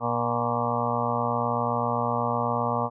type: harmonic tone with a mistuned harmonic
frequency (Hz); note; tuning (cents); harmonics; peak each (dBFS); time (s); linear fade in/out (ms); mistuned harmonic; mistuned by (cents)
119.1; A#2; +38; 1 / 2 / 4 / 5 / 6 / 7 / 8 / 9 / 10; -32 / -32 / -32 / -32 / -32 / -32 / -32 / -32 / -32; 0-2.9; 50; 10; -46
effects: none